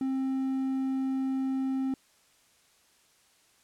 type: tone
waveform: triangle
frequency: 265.2 Hz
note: C4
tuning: 23 cents sharp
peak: -25 dBFS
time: 0.01-1.94 s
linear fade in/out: 2 ms
effects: white hiss -64 dBFS RMS until 3.63 s + low-pass 10000 Hz 12 dB/octave